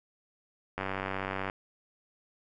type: click train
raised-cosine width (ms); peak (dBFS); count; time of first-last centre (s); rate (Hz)
0.5; -18; 70; 0.78-1.499; 96
effects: none